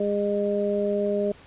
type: harmonic tone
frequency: 204 Hz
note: G#3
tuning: 31 cents flat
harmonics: 1 / 2 / 3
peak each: -28 / -25 / -26 dBFS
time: 0-1.32 s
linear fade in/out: 5 ms
effects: pink hiss -50 dBFS RMS until 1.46 s + resampled to 8000 Hz